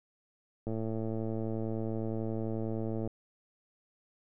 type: click train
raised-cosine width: 2 ms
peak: -23 dBFS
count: 268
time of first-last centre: 0.67-3.075 s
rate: 111 Hz
effects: none